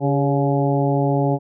harmonic tone with a mistuned harmonic, 140.9 Hz, C#3, 29 cents sharp, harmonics 1 / 2 / 3 / 4 / 5 / 6, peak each -19 / -22 / -24 / -25 / -26 / -27 dBFS, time 0-1.39 s, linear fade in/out 50 ms, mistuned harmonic 3, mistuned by -57 cents, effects none

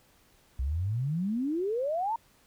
sine exponential sweep, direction up, 61 to 946 Hz, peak -27 dBFS, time 0.59-2.16 s, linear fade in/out 5 ms, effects pink hiss -63 dBFS RMS until 2.46 s

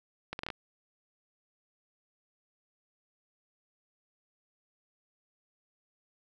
accelerating click train, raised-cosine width 0.3 ms, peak -20 dBFS, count 6, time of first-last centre 0.33-0.502 s, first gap 61 ms, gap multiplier 0.71, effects none

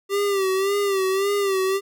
square tone with vibrato, 392 Hz, G4, in tune, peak -20 dBFS, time 0.09-1.81 s, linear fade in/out 50 ms, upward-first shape sine, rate 1.8 Hz, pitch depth 66 cents each way, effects none

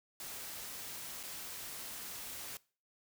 white noise with dropouts, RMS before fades -45 dBFS, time 0.2-2.57 s, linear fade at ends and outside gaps 1 ms, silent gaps 1.23-1.235 s, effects noise-tail reverb RT60 0.4 s tail -22 dB re dry

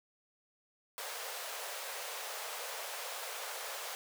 pink high-pass noise, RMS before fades -42 dBFS, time 0.98-3.95 s, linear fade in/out 0 ms, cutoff 470 Hz, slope 48 dB/octave, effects none

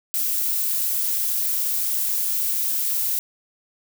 violet noise, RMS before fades -23 dBFS, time 0.14-3.19 s, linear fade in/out 0 ms, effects none

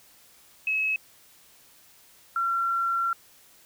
sine tone pair in turn, 2574 / 1364.3 Hz, E7 / F6, -42 / -41 cents, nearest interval major seventh, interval 1099 cents, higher first, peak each -23 dBFS, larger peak neither, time 0.67-0.96 / 2.36-3.13 s, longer second, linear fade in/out 2 ms, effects white hiss -56 dBFS RMS until 3.65 s

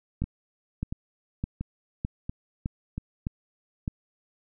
two click trains, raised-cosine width 5 ms, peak -19 / -16 dBFS, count 5 / 7, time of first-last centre 0.24-2.98 / 0.22-3.879 s, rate 1.46 / 1.64 Hz, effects none

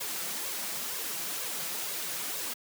white noise with flanger, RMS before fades -35 dBFS, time 0-2.54 s, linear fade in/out 10 ms, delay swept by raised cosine 1.8 to 6.1 ms, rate 2.1 Hz, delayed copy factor +0.7, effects high-pass 150 Hz 12 dB/octave

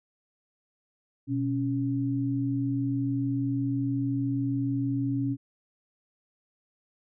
sine tone pair together, 123.47 / 277.2 Hz, B2 / C#4, 0 / 0 cents, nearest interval octave + major second, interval 1400 cents, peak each -29 / -27 dBFS, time 1.27-5.37 s, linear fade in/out 50 ms, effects none

